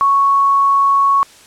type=tone; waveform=sine; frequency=1108.7 Hz; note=C#6; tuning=in tune; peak=-9 dBFS; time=0.01-1.23 s; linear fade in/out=0 ms; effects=white hiss -43 dBFS RMS until 1.46 s + low-pass 9000 Hz 12 dB/octave